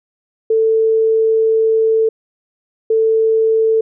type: tone pair in turn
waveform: sine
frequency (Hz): 444.4 / 444.4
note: A4 / A4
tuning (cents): +17 / +17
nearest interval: unison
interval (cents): 0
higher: neither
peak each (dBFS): -10 / -10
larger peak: neither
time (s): 0.5-2.09 / 2.9-3.81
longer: first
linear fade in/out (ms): 5
effects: none